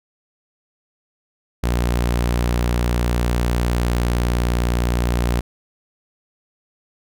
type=tone; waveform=sawtooth; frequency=59.7 Hz; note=A#1; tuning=42 cents sharp; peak=-13 dBFS; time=1.63-5.41 s; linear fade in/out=10 ms; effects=none